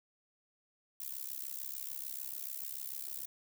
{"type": "noise with amplitude modulation", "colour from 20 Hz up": "violet", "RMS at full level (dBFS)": -38, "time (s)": [1, 3.26], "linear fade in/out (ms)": 5, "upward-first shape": "sine", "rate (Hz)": 66.8, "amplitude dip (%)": 100, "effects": []}